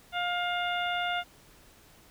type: harmonic tone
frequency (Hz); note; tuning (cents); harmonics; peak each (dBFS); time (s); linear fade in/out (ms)
707; F5; +21; 1 / 2 / 3 / 4 / 5; -31 / -33 / -37 / -37 / -39; 0.12-1.24; 50
effects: pink hiss -57 dBFS RMS until 2.1 s